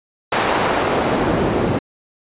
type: noise with band-pass filter sweep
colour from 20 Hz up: pink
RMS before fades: -18 dBFS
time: 0.32-1.79 s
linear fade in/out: 5 ms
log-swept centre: 1000 to 270 Hz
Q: 0.73
effects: resampled to 8000 Hz